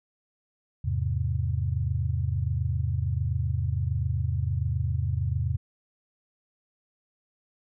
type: chord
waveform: sine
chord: E augmented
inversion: none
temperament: equal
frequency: 82.41 / 103.83 / 130.81 Hz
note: E2 / G#2 / B#2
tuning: 0 / 0 / 0 cents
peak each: -28 / -29 / -29 dBFS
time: 0.84-5.57 s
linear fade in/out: 10 ms
effects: none